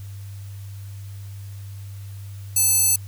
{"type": "tone with high-pass filter", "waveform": "square", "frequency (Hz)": 877, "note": "A5", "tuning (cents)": -6, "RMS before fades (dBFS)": -18, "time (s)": [2.56, 2.96], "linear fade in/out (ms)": 5, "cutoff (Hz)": 8400, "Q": 2, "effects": ["added 99 Hz sine -33 dBFS peak until 3.07 s", "white hiss -51 dBFS RMS until 3.07 s"]}